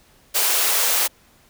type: high-pass noise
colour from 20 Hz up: white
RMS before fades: -19 dBFS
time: 0.34-1.08 s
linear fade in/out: 20 ms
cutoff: 400 Hz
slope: 24 dB/octave
effects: pink hiss -55 dBFS RMS until 1.49 s